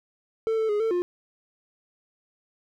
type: tone with pitch steps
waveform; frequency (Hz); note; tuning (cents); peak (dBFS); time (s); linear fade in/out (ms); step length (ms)
triangle; 446.1 / 441.8 / 415.8 / 447.9 / 354.4; A4 / A4 / G#4 / A4 / F4; +24 / +7 / +2 / +31 / +25; -20; 0.47-1.02; 0; 110
effects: none